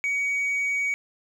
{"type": "tone", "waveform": "sine", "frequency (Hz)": 2255, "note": "C#7", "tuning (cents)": 29, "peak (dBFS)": -20, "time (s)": [0.04, 0.94], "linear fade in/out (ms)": 0, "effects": ["tanh soft clip ceiling -22 dBFS", "9-bit"]}